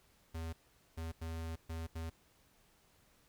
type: tone bursts at uneven times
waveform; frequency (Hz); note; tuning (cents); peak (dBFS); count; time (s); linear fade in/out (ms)
square; 81.7; E2; -15; -40; 5; 0.34-0.53 / 0.97-1.12 / 1.21-1.56 / 1.69-1.87 / 1.95-2.1; 10
effects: pink hiss -69 dBFS RMS until 3.28 s